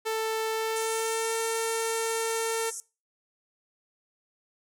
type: tone with pitch glide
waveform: sawtooth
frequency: 442.8 to 452.1 Hz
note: A4 to A4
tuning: +11 to +47 cents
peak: -23 dBFS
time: 0.05-2.71 s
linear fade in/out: 20 ms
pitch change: +36 cents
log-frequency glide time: 0.5-1.36 s
type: band-pass noise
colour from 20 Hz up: pink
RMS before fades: -38 dBFS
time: 0.76-2.8 s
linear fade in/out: 0 ms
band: 5700 to 11000 Hz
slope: 96 dB/octave
effects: noise-tail reverb RT60 0.3 s tail -21 dB re dry